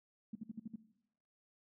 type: tone bursts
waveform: sine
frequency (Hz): 218.5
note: A3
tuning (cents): -12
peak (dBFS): -40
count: 6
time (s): 0.33-0.759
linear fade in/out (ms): 5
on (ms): 24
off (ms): 57
effects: noise-tail reverb RT60 0.8 s tail -17 dB re dry